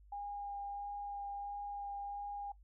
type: tone with vibrato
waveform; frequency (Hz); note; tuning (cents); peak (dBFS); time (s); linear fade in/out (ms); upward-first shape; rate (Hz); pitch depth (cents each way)
sine; 810; G#5; -43; -40; 0.12-2.52; 5; sine; 1.5; 10
effects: noise-tail reverb RT60 0.1 s tail -18 dB re dry + added 50 Hz sine -58 dBFS peak until 2.63 s